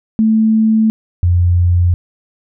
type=tone pair in turn; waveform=sine; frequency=220 / 88.02 Hz; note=A3 / F2; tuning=0 / +14 cents; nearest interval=octave + major third; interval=1586 cents; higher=first; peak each=-8 dBFS; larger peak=neither; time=0.19-0.9 / 1.23-1.94 s; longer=neither; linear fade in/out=0 ms; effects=none